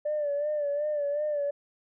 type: tone with vibrato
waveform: sine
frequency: 587.3 Hz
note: D5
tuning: in tune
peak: -25 dBFS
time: 0.05-1.51 s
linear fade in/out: 10 ms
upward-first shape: sine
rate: 2.7 Hz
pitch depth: 55 cents each way
effects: tanh soft clip ceiling -22 dBFS